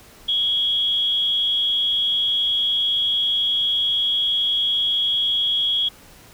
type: tone with amplitude modulation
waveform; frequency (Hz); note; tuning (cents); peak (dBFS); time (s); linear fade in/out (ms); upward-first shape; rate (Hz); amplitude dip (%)
sine; 3317; G#7; -3; -15; 0.28-5.89; 10; sine; 238; 55
effects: pink hiss -47 dBFS RMS until 6.33 s